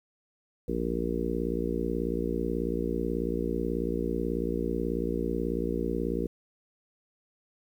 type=harmonic tone; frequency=58.27 Hz; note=A#1; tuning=in tune; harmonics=1 / 3 / 4 / 5 / 6 / 7 / 8; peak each=-35 / -35 / -35 / -35 / -35 / -35 / -35 dBFS; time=0.68-6.27 s; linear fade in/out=5 ms; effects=10-bit